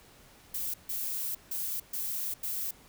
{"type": "noise bursts at uneven times", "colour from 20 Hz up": "violet", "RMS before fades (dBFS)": -34, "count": 5, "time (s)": [[0.54, 0.74], [0.89, 1.35], [1.51, 1.8], [1.93, 2.34], [2.43, 2.71]], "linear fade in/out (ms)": 5, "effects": ["pink hiss -57 dBFS RMS until 2.88 s"]}